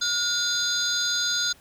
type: tone cluster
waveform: sine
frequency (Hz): 1434 / 3562 / 4062 / 4853 / 6560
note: F6 / A7 / B7 / D#8 / G#8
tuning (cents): +45 / +21 / +48 / -44 / -22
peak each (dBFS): -28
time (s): 0.01-1.53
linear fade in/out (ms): 10
effects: tanh soft clip ceiling -16 dBFS + pink hiss -55 dBFS RMS until 1.6 s